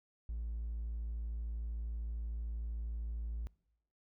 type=tone; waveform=triangle; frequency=56.5 Hz; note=A1; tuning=47 cents sharp; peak=-34 dBFS; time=0.29-3.47 s; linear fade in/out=0 ms; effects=noise-tail reverb RT60 0.8 s tail -25 dB re dry + tanh soft clip ceiling -32 dBFS